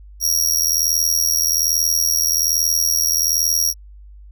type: tone with amplitude modulation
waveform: sawtooth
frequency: 5650 Hz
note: F8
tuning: 19 cents sharp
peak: -9 dBFS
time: 0.2-3.74 s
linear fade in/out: 50 ms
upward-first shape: sine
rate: 81.2 Hz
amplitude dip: 85%
effects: added 50 Hz sine -38 dBFS peak until 4.31 s